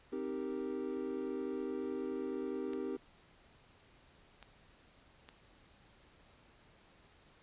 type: chord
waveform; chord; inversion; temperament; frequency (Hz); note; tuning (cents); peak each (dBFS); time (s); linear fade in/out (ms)
triangle; C minor seventh; none; equal; 261.6 / 311.1 / 392 / 466.2; C4 / Eb4 / G4 / Bb4; 0 / 0 / 0 / 0; -40 / -41 / -38 / -43; 0.12-2.97; 10
type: clicks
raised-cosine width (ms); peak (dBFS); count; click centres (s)
0.2; -33; 3; 2.734 / 4.427 / 5.289
effects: pink hiss -64 dBFS RMS until 7.42 s + resampled to 8000 Hz